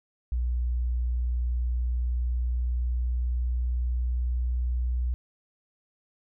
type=tone with pitch glide; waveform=sine; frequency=60.6 to 61.3 Hz; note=B1 to B1; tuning=-32 to -12 cents; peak=-24 dBFS; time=0.32-5.14 s; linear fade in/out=0 ms; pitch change=+20 cents; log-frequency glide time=1.3-5.01 s; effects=none